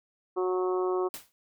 harmonic tone, 183.8 Hz, F#3, 11 cents flat, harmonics 2 / 3 / 4 / 5 / 6 / 7, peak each -26 / -39 / -37 / -41 / -36 / -43 dBFS, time 0.36-1.09 s, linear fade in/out 20 ms
white noise with exponential decay, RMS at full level -36 dBFS, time 1.14-1.32 s, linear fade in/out 0 ms, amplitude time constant 38 ms
effects none

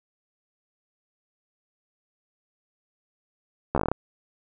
slowing click train, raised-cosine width 1 ms, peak -9 dBFS, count 9, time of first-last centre 3.75-3.916 s, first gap 13 ms, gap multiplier 1.13, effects none

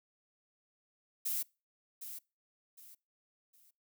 violet noise with echo, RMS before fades -35 dBFS, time 1.25-1.43 s, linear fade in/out 10 ms, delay 760 ms, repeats 3, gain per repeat -10 dB, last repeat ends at 3.71 s, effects noise-tail reverb RT60 0.3 s tail -25 dB re dry

